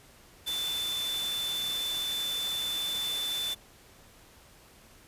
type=tone in noise; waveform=sine; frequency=3520 Hz; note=A7; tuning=in tune; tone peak=-30 dBFS; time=0.46-3.55 s; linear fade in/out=20 ms; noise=white; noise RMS=-38 dBFS; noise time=0.46-3.55 s; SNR=+5 dB; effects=pink hiss -56 dBFS RMS until 5.07 s + resampled to 32000 Hz